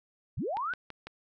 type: linear sweep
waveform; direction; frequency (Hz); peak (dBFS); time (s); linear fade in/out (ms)
sine; up; 62.1 to 1568; -30; 0.37-0.74; 10
type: click train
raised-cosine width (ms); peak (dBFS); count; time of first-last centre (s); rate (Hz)
0.3; -25; 4; 0.57-1.07; 6
effects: none

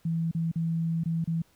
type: tone with dropouts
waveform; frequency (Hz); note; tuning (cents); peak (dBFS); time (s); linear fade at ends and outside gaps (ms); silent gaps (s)
sine; 164.81; E3; 0; -25; 0.05-1.42; 5; 0.313-0.348 / 0.516-0.557 / 1.037-1.057 / 1.243-1.274
effects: pink hiss -64 dBFS RMS until 1.55 s

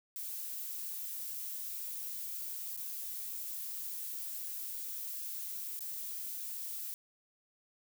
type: noise with dropouts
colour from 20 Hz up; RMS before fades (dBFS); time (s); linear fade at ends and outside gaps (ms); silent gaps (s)
violet; -41; 0.16-6.94; 0; 2.765-2.774 / 5.791-5.807
effects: none

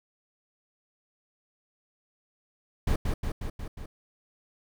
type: noise with echo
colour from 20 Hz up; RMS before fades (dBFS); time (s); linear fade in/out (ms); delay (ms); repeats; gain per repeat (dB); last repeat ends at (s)
brown; -24; 2.87-2.96; 5; 180; 5; -3; 3.86
effects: none

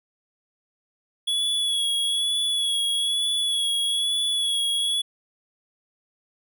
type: tone with vibrato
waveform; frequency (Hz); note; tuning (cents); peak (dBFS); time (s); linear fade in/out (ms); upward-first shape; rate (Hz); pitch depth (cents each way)
square; 3371; G#7; +25; -22; 1.27-5.02; 10; sine; 1.1; 29
effects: none

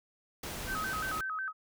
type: noise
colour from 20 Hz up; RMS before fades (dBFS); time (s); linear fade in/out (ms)
pink; -40; 0.43-1.21; 5
type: tone with vibrato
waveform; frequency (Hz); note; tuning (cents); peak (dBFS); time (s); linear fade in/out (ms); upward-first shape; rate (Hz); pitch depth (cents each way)
sine; 1400; F6; +4; -33; 0.66-1.53; 50; square; 5.5; 170
effects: none

